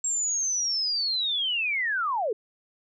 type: linear sweep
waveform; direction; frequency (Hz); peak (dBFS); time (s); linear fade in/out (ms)
sine; down; 7570 to 391.5; -24; 0.04-2.33; 5
effects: none